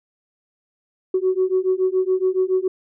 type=beating tone pair; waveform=sine; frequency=370 / 377.1 Hz; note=F#4 / F#4; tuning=0 / +33 cents; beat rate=7.1 Hz; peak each=-19 dBFS; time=1.14-2.68 s; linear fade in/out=5 ms; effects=tanh soft clip ceiling -10 dBFS